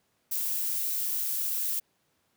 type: noise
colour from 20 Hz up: violet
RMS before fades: -30 dBFS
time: 0.31-1.8 s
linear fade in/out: 10 ms
effects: pink hiss -72 dBFS RMS until 2.36 s + high-pass 100 Hz 12 dB/octave